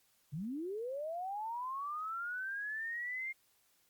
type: linear sweep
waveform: sine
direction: up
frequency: 130.81 to 2131 Hz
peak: -37 dBFS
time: 0.32-3.33 s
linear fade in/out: 20 ms
effects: white hiss -72 dBFS RMS until 3.89 s + Opus 48 kbps